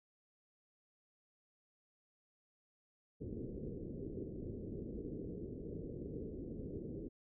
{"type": "low-pass noise", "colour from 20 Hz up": "white", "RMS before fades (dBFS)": -45, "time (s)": [3.2, 7.09], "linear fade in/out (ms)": 20, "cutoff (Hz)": 450, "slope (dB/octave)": 48, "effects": []}